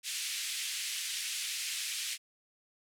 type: band-pass noise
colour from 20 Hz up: pink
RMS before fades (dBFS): -37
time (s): 0.03-2.18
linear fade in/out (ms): 50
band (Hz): 2300 to 11000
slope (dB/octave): 24
effects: none